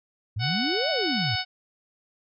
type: exponential two-way sweep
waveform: sine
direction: up then down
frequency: 97.6 to 673 to 97.6 Hz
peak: -26 dBFS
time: 0.36-1.36 s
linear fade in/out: 10 ms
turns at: 0.9 s
type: harmonic tone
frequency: 743 Hz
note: F#5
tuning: 7 cents sharp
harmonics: 1 / 2 / 3 / 4 / 5 / 6 / 7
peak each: -33 / -33 / -33 / -33 / -33 / -33 / -33 dBFS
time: 0.39-1.45 s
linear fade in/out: 50 ms
effects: none